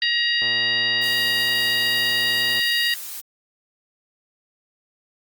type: harmonic tone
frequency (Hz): 947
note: A#5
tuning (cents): +27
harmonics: 2 / 3 / 4 / 5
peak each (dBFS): -22 / -24 / -25 / -26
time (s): 0.02-2.94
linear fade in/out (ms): 2
type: click train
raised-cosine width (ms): 1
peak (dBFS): -24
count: 264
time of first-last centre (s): 0.42-2.594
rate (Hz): 121
type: noise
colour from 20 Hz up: blue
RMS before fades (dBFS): -33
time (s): 1.02-3.21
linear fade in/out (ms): 10
effects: Opus 24 kbps